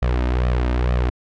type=tone with flanger; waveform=sawtooth; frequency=61.4 Hz; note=B1; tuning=9 cents flat; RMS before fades=-19 dBFS; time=0.02-1.1 s; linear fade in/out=5 ms; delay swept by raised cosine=1.6 to 3.3 ms; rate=2.2 Hz; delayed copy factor=+0.65; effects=low-pass 3000 Hz 12 dB/octave